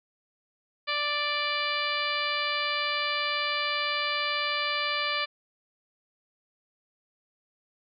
harmonic tone, 587.3 Hz, D5, in tune, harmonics 1 / 2 / 3 / 4 / 5 / 6 / 7 / 8, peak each -37 / -32 / -34 / -32 / -35 / -36 / -37 / -38 dBFS, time 0.87-5.26 s, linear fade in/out 20 ms, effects none

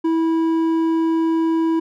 sine tone with hard clipping, 326.3 Hz, E4, 18 cents flat, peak -17 dBFS, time 0.04-1.8 s, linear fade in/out 10 ms, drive 6 dB, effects none

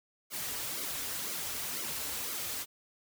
white noise with flanger, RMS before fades -37 dBFS, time 0.3-2.66 s, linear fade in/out 50 ms, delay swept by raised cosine 1.1 to 5.8 ms, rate 2 Hz, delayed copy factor -0.75, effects none

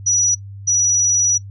sine tone bursts at uneven times, 5860 Hz, F#8, 18 cents flat, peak -13 dBFS, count 2, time 0.06-0.35 / 0.67-1.38 s, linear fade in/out 10 ms, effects noise-tail reverb RT60 0.1 s tail -20 dB re dry + added 99 Hz sine -31 dBFS peak until 1.5 s

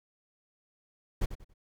brown noise with echo, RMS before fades -27 dBFS, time 1.21-1.26 s, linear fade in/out 10 ms, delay 93 ms, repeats 3, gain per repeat -11 dB, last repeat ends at 1.539 s, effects none

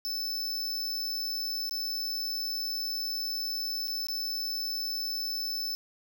square tone with dropouts, 5270 Hz, E8, 1 cent flat, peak -31 dBFS, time 0.05-5.75 s, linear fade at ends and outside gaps 0 ms, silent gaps 1.694-1.71 / 3.873-3.88 / 4.069-4.085 s, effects none

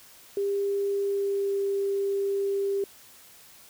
sine tone with pitch glide, 399.6 to 396.4 Hz, G4 to G4, +33 to +19 cents, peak -24 dBFS, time 0.37-2.84 s, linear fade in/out 2 ms, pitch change -14 cents, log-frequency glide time 0.93-1.59 s, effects white hiss -52 dBFS RMS until 3.69 s

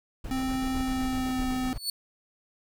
brown noise with tremolo, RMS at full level -34 dBFS, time 0.24-1.78 s, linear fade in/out 5 ms, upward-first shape square, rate 7.9 Hz, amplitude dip 40%
square tone with pitch glide, 261.6 to 256.2 Hz, C4 to C4, 0 to -36 cents, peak -28 dBFS, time 0.31-1.73 s, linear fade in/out 0 ms, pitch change -36 cents, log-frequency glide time 0.73-1.53 s
sawtooth tone with exponential growth, 4443 Hz, C#8, 3 cents sharp, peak -22 dBFS, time 1.69-1.9 s, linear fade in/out 2 ms, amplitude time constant 44 ms
effects none

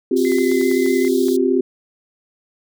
sine chord, C suspended fourth, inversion none, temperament equal with one note detuned, 261.6 / 355.7 / 392 Hz, C4 / F4 / G4, 0 / +32 / 0 cents, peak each -18 dBFS, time 0.11-1.61 s, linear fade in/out 5 ms
pink high-pass noise, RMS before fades -34 dBFS, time 0.16-1.37 s, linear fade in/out 10 ms, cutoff 3300 Hz, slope 96 dB/octave
sine tone with vibrato, 2040 Hz, C7, 44 cents flat, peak -28 dBFS, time 0.25-1.08 s, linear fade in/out 0 ms, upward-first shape sine, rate 7.8 Hz, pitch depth 21 cents each way
clicks, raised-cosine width 0.5 ms, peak -22 dBFS, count 8, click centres 0.319 / 0.385 / 0.516 / 0.613 / 0.714 / 0.862 / 1.049 / 1.284 s
effects none

